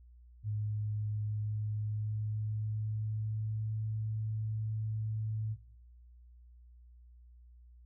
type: tone with pitch glide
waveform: sine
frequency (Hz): 105.9 to 109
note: G#2 to A2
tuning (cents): +34 to -16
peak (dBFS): -32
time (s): 0.43-5.57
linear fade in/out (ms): 50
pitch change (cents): +50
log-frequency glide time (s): 1.2-3.82
effects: noise-tail reverb RT60 1.0 s tail -22 dB re dry + added 60 Hz sine -54 dBFS peak until 7.85 s